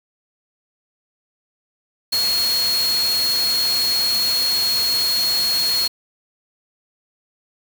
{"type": "tone in noise", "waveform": "sine", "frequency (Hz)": 4308, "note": "C8", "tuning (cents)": 50, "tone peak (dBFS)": -17, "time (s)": [2.12, 5.88], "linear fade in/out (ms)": 10, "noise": "white", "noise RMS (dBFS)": -26, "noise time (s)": [2.12, 5.88], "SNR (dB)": 6, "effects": []}